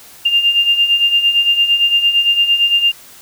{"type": "beating tone pair", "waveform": "sine", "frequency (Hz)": [2794, 2802.8], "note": ["F7", "F7"], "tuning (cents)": [0, 6], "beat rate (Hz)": 8.8, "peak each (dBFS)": [-17, -11], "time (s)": [0.25, 2.92], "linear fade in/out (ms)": 10, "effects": ["white hiss -40 dBFS RMS until 3.21 s"]}